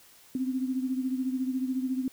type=beating tone pair; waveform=sine; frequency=257.1 / 271.1 Hz; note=C4 / C#4; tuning=-30 / -38 cents; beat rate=14 Hz; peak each=-28 / -34 dBFS; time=0.35-2.08 s; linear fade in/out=2 ms; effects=white hiss -56 dBFS RMS until 2.12 s